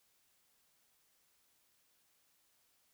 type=silence; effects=white hiss -74 dBFS RMS until 2.93 s